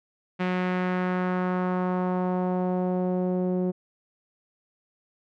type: tone with low-pass filter sweep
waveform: sawtooth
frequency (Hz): 182.3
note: F#3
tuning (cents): -25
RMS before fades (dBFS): -26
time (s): 0.39-3.72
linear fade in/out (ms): 20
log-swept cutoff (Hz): 2400 to 440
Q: 1.5
effects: none